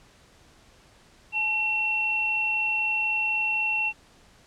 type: tone pair together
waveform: sine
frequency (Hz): 855.5 / 2716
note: A5 / F7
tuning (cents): -49 / -49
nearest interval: octave + minor sixth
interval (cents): 2000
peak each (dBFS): -34 / -23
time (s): 1.32-3.93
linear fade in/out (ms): 50
effects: pink hiss -56 dBFS RMS until 4.46 s + low-pass 8000 Hz 12 dB/octave